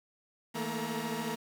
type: tone cluster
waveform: sawtooth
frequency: 161.1 / 220.8 / 234.4 / 435.7 / 946 Hz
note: E3 / A3 / A#3 / A4 / A#5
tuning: -39 / +6 / +10 / -17 / +25 cents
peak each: -38 / -35 / -34 / -38 / -37 dBFS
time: 0.54-1.36 s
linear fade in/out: 20 ms
effects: 9-bit